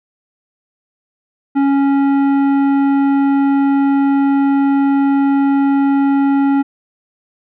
sine tone with tanh clipping, 277.2 Hz, C#4, in tune, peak -12 dBFS, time 1.55-6.63 s, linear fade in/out 20 ms, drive 12 dB, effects none

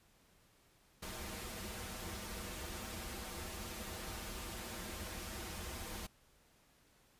pink noise with comb filter, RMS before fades -45 dBFS, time 1.02-6.07 s, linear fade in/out 10 ms, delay 7.1 ms, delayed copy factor -0.8, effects pink hiss -69 dBFS RMS until 7.19 s + resampled to 32000 Hz

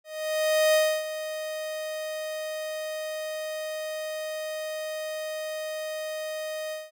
45% pulse tone with ADSR envelope, 622.3 Hz, D#5, in tune, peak -18 dBFS, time 0.04-6.91 s, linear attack 700 ms, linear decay 290 ms, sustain -13 dB, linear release 190 ms, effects none

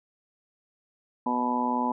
harmonic tone, 123.47 Hz, B2, in tune, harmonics 2 / 3 / 4 / 5 / 6 / 7 / 8, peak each -28 / -40 / -38 / -38 / -40 / -29 / -29 dBFS, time 1.26-1.92 s, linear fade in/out 5 ms, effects none

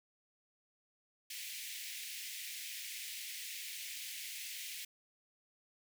pink high-pass noise, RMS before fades -45 dBFS, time 1.3-4.85 s, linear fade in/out 5 ms, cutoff 2000 Hz, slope 48 dB/octave, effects none

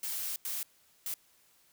blue noise bursts at uneven times, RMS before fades -36 dBFS, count 3, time 0.03-0.36 / 0.45-0.63 / 1.06-1.14 s, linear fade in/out 2 ms, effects white hiss -66 dBFS RMS until 1.72 s

